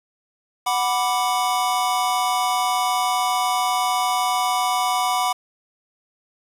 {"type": "chord", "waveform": "square", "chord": "B minor", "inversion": "second", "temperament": "equal", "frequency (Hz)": [740, 987.8, 1174.7], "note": ["F#5", "B5", "D6"], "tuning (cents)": [0, 0, 0], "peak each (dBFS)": [-23, -24, -26], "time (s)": [0.66, 5.33], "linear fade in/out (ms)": 10, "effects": ["resampled to 32000 Hz", "7-bit"]}